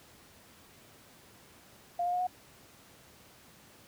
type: tone with pitch steps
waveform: sine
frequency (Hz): 700 / 709.8 / 719.7 / 729.7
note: F5 / F5 / F#5 / F#5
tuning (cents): +4 / +28 / -48 / -24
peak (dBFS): -28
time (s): 1.99-2.27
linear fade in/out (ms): 5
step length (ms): 70
effects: pink hiss -57 dBFS RMS until 3.87 s + high-pass 80 Hz 12 dB/octave